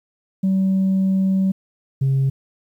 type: tone pair in turn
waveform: sine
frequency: 191 / 135.06 Hz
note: G3 / C#3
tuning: -45 / -45 cents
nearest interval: tritone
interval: 600 cents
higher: first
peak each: -13 dBFS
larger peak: neither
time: 0.43-1.52 / 2.01-2.3 s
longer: first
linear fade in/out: 10 ms
effects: tanh soft clip ceiling -13 dBFS + 9-bit